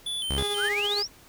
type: tone with vibrato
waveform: square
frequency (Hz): 3272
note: G#7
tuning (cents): -26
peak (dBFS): -29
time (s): 0.06-0.69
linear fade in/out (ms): 5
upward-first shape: square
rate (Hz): 3.1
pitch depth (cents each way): 95
type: tone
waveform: sawtooth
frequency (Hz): 68.4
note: C#2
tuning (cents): -23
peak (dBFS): -23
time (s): 0.3-0.43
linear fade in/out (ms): 5
type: tone with tremolo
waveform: sawtooth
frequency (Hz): 410.2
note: G#4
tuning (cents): -21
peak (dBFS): -24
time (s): 0.37-1.03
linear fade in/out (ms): 10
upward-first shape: sine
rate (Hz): 15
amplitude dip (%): 35
type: exponential sweep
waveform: sine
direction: up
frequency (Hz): 1303 to 5920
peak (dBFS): -25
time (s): 0.57-1.08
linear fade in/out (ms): 50
effects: pink hiss -53 dBFS RMS until 1.28 s